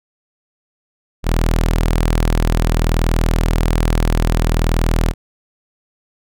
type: tone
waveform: sawtooth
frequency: 40.58 Hz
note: E1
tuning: 26 cents flat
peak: -9 dBFS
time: 1.23-5.14 s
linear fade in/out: 50 ms
effects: none